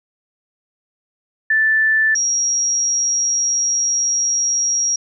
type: tone pair in turn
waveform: sine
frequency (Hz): 1760 / 5654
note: A6 / F8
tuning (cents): 0 / +20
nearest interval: octave + minor sixth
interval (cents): 2020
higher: second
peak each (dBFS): -12 / -15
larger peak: first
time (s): 1.5-2.15 / 2.15-4.96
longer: second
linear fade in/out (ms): 5
effects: none